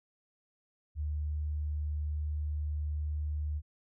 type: tone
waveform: sine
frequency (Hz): 75.1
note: D2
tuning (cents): +39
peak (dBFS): -31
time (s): 0.95-3.62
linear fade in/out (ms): 50
effects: none